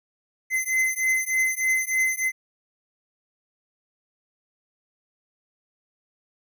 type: beating tone pair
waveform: square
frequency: 2052 / 2055.3 Hz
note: C7 / C7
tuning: -34 / -31 cents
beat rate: 3.3 Hz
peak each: -25 dBFS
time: 0.5-2.32 s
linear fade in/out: 50 ms
effects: none